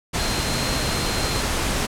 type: tone in noise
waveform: sine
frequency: 4164 Hz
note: C8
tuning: 9 cents flat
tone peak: -31 dBFS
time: 0.18-1.42 s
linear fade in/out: 20 ms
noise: pink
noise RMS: -23 dBFS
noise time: 0.13-1.87 s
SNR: -11 dB
effects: low-pass 10000 Hz 12 dB/octave